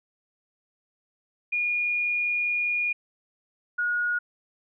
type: tone pair in turn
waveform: sine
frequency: 2435 / 1445.2 Hz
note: D#7 / F#6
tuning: -38 / -41 cents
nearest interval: major sixth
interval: 903 cents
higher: first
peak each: -23 dBFS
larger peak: neither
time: 1.52-2.93 / 3.78-4.19 s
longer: first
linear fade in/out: 10 ms
effects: none